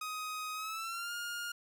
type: tone with pitch glide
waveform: sawtooth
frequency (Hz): 1255 to 1416.9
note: D#6 to F6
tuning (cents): +15 to +25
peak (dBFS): -34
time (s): 0.01-1.52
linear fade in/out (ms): 5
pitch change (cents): +210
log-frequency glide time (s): 0.54-1.13
effects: none